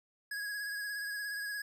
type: tone with vibrato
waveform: square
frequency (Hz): 1661.2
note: G#6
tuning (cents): 0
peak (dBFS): -37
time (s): 0.31-1.62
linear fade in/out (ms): 5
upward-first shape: sine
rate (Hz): 17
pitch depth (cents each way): 30
effects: none